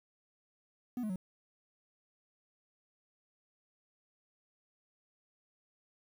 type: tone with pitch steps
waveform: triangle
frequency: 246.9 / 213.7 / 184.97 Hz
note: B3 / G#3 / F#3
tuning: 0 / +50 / 0 cents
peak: -32 dBFS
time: 0.97-1.159 s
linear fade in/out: 2 ms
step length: 63 ms
effects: 10-bit